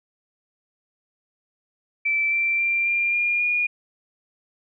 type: tone with pitch steps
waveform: sine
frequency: 2326 / 2348 / 2369 / 2391 / 2414 / 2436 Hz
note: D7 / D7 / D7 / D7 / D7 / D#7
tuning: -17 / -1 / +14 / +30 / +47 / -37 cents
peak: -19 dBFS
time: 2.05-3.67 s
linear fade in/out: 10 ms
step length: 270 ms
effects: none